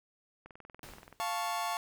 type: click train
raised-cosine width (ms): 0.5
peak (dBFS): -35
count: 15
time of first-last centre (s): 0.46-1.127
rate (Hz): 21
type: noise with exponential decay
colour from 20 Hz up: pink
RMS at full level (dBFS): -47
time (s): 0.83-1.43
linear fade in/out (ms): 1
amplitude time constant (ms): 130
type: chord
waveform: 40% pulse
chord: F augmented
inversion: none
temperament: equal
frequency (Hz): 698.5 / 880 / 1108.7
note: F5 / A5 / C#6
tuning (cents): 0 / 0 / 0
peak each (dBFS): -36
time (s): 1.2-1.77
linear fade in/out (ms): 0
effects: none